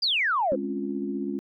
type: exponential sweep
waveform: sine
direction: down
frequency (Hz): 4979 to 482.6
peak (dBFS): -21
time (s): 0.02-0.56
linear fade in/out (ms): 10
type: chord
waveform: sine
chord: Db major seventh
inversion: second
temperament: equal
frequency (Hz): 207.7 / 261.6 / 277.2 / 349.2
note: Ab3 / C4 / Db4 / F4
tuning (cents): 0 / 0 / 0 / 0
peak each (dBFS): -32 / -37 / -31 / -33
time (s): 0.52-1.39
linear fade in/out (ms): 0
effects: tanh soft clip ceiling -12 dBFS